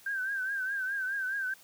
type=tone with vibrato; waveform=sine; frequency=1568 Hz; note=G6; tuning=in tune; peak=-30 dBFS; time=0.06-1.54 s; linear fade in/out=5 ms; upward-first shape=triangle; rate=4.8 Hz; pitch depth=91 cents each way; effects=white hiss -57 dBFS RMS until 1.63 s + high-pass 80 Hz 12 dB/octave